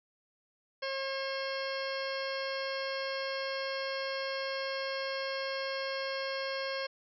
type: harmonic tone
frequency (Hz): 539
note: C#5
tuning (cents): -49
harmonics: 1 / 2 / 3 / 4 / 5 / 6 / 8 / 9 / 10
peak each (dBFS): -36 / -42 / -41 / -44 / -47 / -46 / -44 / -48 / -47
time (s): 0.82-6.87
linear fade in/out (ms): 10
effects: none